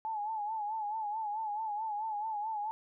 sine tone with vibrato, 857 Hz, A5, 46 cents flat, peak -33 dBFS, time 0.05-2.71 s, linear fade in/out 0 ms, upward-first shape sine, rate 4.6 Hz, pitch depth 76 cents each way, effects none

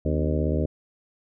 harmonic tone with a mistuned harmonic, 76.5 Hz, D#2, 29 cents flat, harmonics 1 / 2 / 3 / 4 / 5 / 6 / 7 / 8, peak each -25 / -28 / -30 / -31 / -32 / -33 / -33 / -34 dBFS, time 0.05-0.66 s, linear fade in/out 5 ms, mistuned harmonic 3, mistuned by +110 cents, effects none

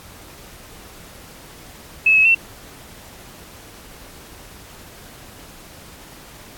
sine tone with pitch steps, 2596 / 2573 / 2698 Hz, E7 / E7 / E7, -27 / -43 / +40 cents, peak -10 dBFS, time 2.06-2.348 s, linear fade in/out 5 ms, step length 96 ms, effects pink hiss -42 dBFS RMS until 6.57 s + AAC 64 kbps

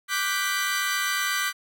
sawtooth chord, G major seventh, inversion second, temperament equal, 1174.7 / 1480 / 1568 / 1975.5 Hz, D6 / F#6 / G6 / B6, 0 / 0 / 0 / 0 cents, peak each -26 / -28 / -26 / -25 dBFS, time 0.08-1.53 s, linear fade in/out 50 ms, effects none

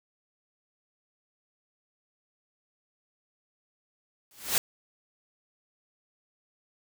white noise with exponential growth, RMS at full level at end -21 dBFS, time 4.31-4.58 s, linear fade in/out 1 ms, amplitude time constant 57 ms, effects none

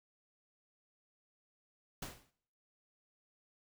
pink noise with exponential decay, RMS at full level -40 dBFS, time 2.02-2.31 s, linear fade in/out 5 ms, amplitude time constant 62 ms, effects noise-tail reverb RT60 0.6 s tail -19 dB re dry

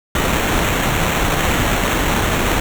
pink noise with sample-and-hold, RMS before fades -17 dBFS, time 0.15-2.6 s, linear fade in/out 2 ms, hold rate 4900 Hz, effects none

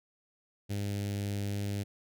sawtooth tone with notch filter, 101.2 Hz, G#2, 44 cents flat, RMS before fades -34 dBFS, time 0.69-1.84 s, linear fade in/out 20 ms, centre 1100 Hz, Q 0.61, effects none

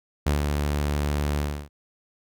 sawtooth tone with ADSR envelope, 73.1 Hz, D2, 7 cents flat, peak -15 dBFS, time 0.26-1.69 s, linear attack 9 ms, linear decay 130 ms, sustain -4 dB, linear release 300 ms, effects none

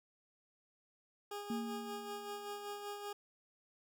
20% pulse tone with tremolo, 409.6 Hz, G#4, 24 cents flat, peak -36 dBFS, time 1.31-3.13 s, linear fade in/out 5 ms, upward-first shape sine, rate 5.2 Hz, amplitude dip 45%
sine tone with exponential decay, 229.5 Hz, A#3, 27 cents flat, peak -35 dBFS, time 1.5-2.84 s, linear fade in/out 2 ms, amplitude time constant 290 ms
effects none

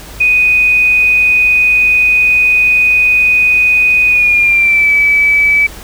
sine tone with pitch glide, 2489 to 2296 Hz, D#7 to D7, 0 to -40 cents, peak -6 dBFS, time 0.2-5.67 s, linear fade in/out 10 ms, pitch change -140 cents, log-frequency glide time 4.07-4.92 s, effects added 50 Hz sine -32 dBFS peak until 5.83 s + pink hiss -32 dBFS RMS until 5.83 s

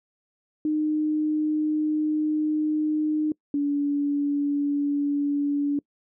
sine tone pair in turn, 306 / 286.9 Hz, D#4 / D4, -29 / -40 cents, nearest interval minor second, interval 111 cents, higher first, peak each -21 dBFS, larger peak neither, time 0.65-3.32 / 3.54-5.79 s, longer first, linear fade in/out 2 ms, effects noise-tail reverb RT60 0.1 s tail -25 dB re dry

